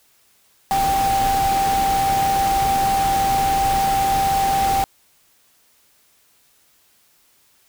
sine tone in noise, 784 Hz, G5, in tune, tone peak -16 dBFS, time 0.71-4.84 s, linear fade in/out 0 ms, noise pink, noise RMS -26 dBFS, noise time 0.71-4.84 s, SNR +7 dB, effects white hiss -58 dBFS RMS until 7.68 s

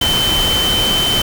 sine tone in noise, 3072 Hz, G7, 36 cents flat, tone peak -14 dBFS, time 0.01-1.22 s, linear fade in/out 5 ms, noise pink, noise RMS -19 dBFS, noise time 0.01-1.22 s, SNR +2 dB, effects none

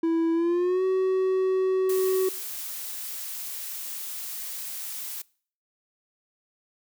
triangle tone with pitch glide, 329.6 to 376.4 Hz, E4 to F#4, 0 to +30 cents, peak -19 dBFS, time 0.03-2.29 s, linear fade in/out 5 ms, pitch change +230 cents, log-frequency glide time 0.33-0.84 s
blue noise, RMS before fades -35 dBFS, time 1.89-5.22 s, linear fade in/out 5 ms
effects noise-tail reverb RT60 0.5 s tail -24 dB re dry

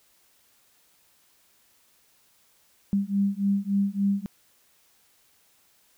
sine beating tone pair, 197.2 / 200.7 Hz, G3 / G3, +11 / +41 cents, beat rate 3.5 Hz, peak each -25 dBFS, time 2.93-4.26 s, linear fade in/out 0 ms, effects white hiss -63 dBFS RMS until 5.97 s

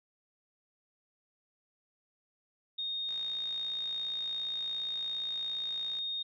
sine tone, 3700 Hz, A#7, 14 cents flat, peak -33 dBFS, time 2.78-6.23 s, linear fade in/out 10 ms
click train, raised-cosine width 0.2 ms, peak -35 dBFS, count 167, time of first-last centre 3.09-5.987 s, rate 57.3 Hz
effects none

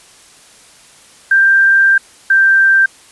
sine tone pair in turn, 1581 / 1572.3 Hz, G6 / G6, +14 / +5 cents, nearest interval unison, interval 9 cents, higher first, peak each -6 dBFS, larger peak neither, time 1.31-1.98 / 2.3-2.86 s, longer first, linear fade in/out 5 ms, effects white hiss -43 dBFS RMS until 3.11 s + resampled to 24000 Hz

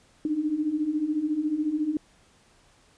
sine beating tone pair, 293.7 / 307.7 Hz, D4 / D#4, 0 / -19 cents, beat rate 14 Hz, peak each -30 / -25 dBFS, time 0.25-1.97 s, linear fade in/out 2 ms, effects pink hiss -60 dBFS RMS until 2.97 s + resampled to 22050 Hz

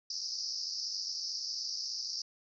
white band-pass noise, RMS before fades -38 dBFS, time 0.1-2.22 s, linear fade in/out 5 ms, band 4700 to 5600 Hz, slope 96 dB/octave, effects none

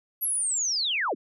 sine linear sweep, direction down, 11730 to 170.9 Hz, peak -24 dBFS, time 0.21-1.15 s, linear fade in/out 20 ms, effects none

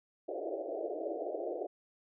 white band-pass noise, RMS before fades -38 dBFS, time 0.28-1.67 s, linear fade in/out 10 ms, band 310 to 710 Hz, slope 96 dB/octave, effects none

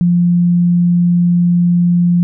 sine tone, 174.61 Hz, F3, in tune, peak -8 dBFS, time 0.01-2.23 s, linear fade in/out 0 ms, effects none

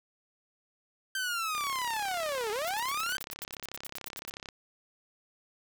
sawtooth linear two-way sweep, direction down then up, 1568 to 405.4 to 1568 Hz, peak -27 dBFS, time 1.15-3.17 s, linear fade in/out 2 ms, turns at 2.51 s
click train, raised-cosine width 0.2 ms, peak -23 dBFS, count 100, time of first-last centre 1.55-4.488 s, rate 33.7 Hz
blue noise bursts, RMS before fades -40 dBFS, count 16, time 2.67-4.298 s, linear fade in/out 2 ms, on 23 ms, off 84 ms
effects none

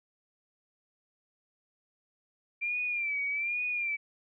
sine tone with vibrato, 2361 Hz, D7, 9 cents sharp, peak -29 dBFS, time 2.61-3.97 s, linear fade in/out 20 ms, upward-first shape sine, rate 1.2 Hz, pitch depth 80 cents each way, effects none

